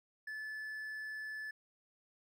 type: tone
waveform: triangle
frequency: 1735 Hz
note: A6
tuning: 25 cents flat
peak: -39 dBFS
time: 0.27-1.51 s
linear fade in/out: 5 ms
effects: none